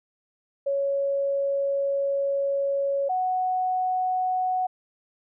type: tone pair in turn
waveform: sine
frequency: 556 / 740 Hz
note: C#5 / F#5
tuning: +5 / 0 cents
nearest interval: perfect fourth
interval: 495 cents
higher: second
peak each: -22 dBFS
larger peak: neither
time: 0.66-3.09 / 3.09-4.67 s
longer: first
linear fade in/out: 10 ms
effects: none

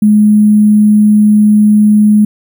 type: tone with sample-and-hold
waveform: sine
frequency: 210.4 Hz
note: G#3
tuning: 23 cents sharp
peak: -3 dBFS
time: 0.02-2.25 s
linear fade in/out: 5 ms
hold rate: 11025 Hz
effects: none

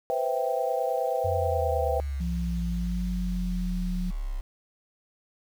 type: chord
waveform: sine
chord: C major seventh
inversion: third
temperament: equal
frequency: 493.9 / 523.3 / 659.3 / 784 Hz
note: B4 / C5 / E5 / G5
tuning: 0 / 0 / 0 / 0 cents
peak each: -30 dBFS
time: 0.1-2 s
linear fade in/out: 0 ms
type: exponential sweep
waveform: sine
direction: down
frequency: 92.4 to 32.71 Hz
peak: -28 dBFS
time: 1.24-4.41 s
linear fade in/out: 10 ms
type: tone with pitch glide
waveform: sine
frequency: 172.8 to 179.83 Hz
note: F3 to F#3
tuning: -18 to -49 cents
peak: -29 dBFS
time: 2.2-4.11 s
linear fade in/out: 10 ms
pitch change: +69 cents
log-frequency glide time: 2.64-3.06 s
effects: 8-bit

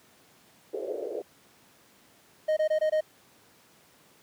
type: band-pass noise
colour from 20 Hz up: pink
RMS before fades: -34 dBFS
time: 0.73-1.22 s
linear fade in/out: 5 ms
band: 380 to 580 Hz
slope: 48 dB/octave
type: tone bursts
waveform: triangle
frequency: 621 Hz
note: D#5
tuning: 3 cents flat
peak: -20 dBFS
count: 5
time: 2.48-3.009 s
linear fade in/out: 10 ms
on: 89 ms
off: 21 ms
effects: pink hiss -59 dBFS RMS until 4.22 s + high-pass 150 Hz 12 dB/octave

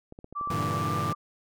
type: clicks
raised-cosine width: 2 ms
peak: -30 dBFS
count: 10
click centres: 0.124 / 0.189 / 0.244 / 0.326 / 0.412 / 0.474 / 0.516 / 0.585 / 0.616 / 0.688 s
type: tone with pitch glide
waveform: sine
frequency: 1166 to 1183 Hz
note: D6 to D6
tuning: -13 to +12 cents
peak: -29 dBFS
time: 0.35-1.15 s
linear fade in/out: 20 ms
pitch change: +25 cents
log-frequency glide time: 0.77-0.9 s
type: chord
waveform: sawtooth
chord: E half-diminished seventh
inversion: first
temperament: equal with one note detuned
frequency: 98 / 116.54 / 145.06 / 164.81 Hz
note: G2 / Bb2 / D3 / E3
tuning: 0 / 0 / -21 / 0 cents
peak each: -30 dBFS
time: 0.5-1.13 s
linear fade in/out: 5 ms
effects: none

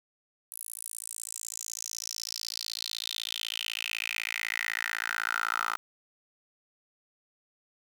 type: tone with high-pass filter sweep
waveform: 10% pulse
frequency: 56 Hz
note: A1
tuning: 31 cents sharp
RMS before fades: -35 dBFS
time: 0.52-5.77 s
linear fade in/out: 0 ms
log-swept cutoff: 11000 to 1200 Hz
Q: 5.7
effects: 9-bit

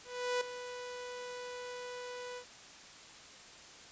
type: tone with ADSR envelope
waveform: sawtooth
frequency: 493.9 Hz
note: B4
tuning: in tune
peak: -26 dBFS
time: 0.04-2.45 s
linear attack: 370 ms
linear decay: 5 ms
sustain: -12 dB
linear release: 80 ms
effects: white hiss -53 dBFS RMS until 3.91 s + resampled to 16000 Hz

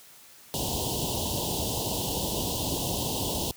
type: band-stop noise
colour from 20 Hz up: pink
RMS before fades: -29 dBFS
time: 0.54-3.51 s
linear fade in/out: 0 ms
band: 1000 to 2800 Hz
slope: 96 dB/octave
effects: white hiss -52 dBFS RMS until 3.56 s + high-pass 60 Hz 12 dB/octave

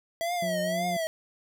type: tone with vibrato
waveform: square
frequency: 659.3 Hz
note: E5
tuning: in tune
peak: -28 dBFS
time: 0.21-1.07 s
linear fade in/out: 0 ms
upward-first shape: triangle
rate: 1.9 Hz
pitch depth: 140 cents each way
type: harmonic tone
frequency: 179.5 Hz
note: F3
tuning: 48 cents sharp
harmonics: 1 / 2 / 3 / 4 / 5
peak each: -32 / -44 / -45 / -53 / -58 dBFS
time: 0.42-0.97 s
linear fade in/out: 5 ms
effects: none

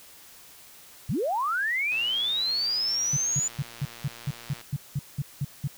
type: linear sweep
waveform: sine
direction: up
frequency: 89.8 to 7040 Hz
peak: -24 dBFS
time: 1.09-3.48 s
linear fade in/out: 5 ms
type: click train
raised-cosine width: 0.2 ms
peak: -26 dBFS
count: 316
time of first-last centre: 1.92-4.612 s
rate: 117 Hz
type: tone bursts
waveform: sine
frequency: 140 Hz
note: C#3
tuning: 18 cents sharp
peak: -24 dBFS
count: 12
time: 3.13-5.676 s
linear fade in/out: 5 ms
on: 38 ms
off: 190 ms
effects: white hiss -50 dBFS RMS until 5.77 s

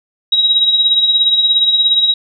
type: tone with tremolo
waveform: sine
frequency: 3830 Hz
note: A#7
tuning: 46 cents sharp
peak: -6 dBFS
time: 0.32-2.14 s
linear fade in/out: 5 ms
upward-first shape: triangle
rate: 17 Hz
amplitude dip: 60%
effects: none

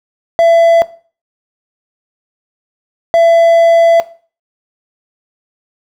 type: tone bursts at uneven times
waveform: triangle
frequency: 670 Hz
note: E5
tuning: 28 cents sharp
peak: -3 dBFS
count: 2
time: 0.39-0.82 / 3.14-4 s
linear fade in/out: 0 ms
effects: noise-tail reverb RT60 0.4 s tail -17 dB re dry

